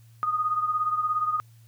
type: beating tone pair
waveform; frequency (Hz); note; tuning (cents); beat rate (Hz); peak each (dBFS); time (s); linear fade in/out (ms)
sine; 1236 / 1253; D#6 / D#6; -12 / +12; 17; -24 / -30; 0.23-1.4; 0
effects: added 114 Hz sine -50 dBFS peak until 1.67 s + white hiss -64 dBFS RMS until 1.67 s